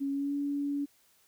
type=tone with pitch glide; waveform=sine; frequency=277.2 to 284.8 Hz; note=C#4 to C#4; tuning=0 to +47 cents; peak=-29 dBFS; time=0-0.86 s; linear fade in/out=20 ms; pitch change=+47 cents; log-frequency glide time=0.11-0.34 s; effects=white hiss -66 dBFS RMS until 1.27 s